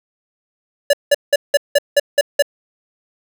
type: tone bursts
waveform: square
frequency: 574 Hz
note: D5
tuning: 40 cents flat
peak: -9 dBFS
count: 8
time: 0.9-2.424 s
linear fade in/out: 5 ms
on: 33 ms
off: 180 ms
effects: none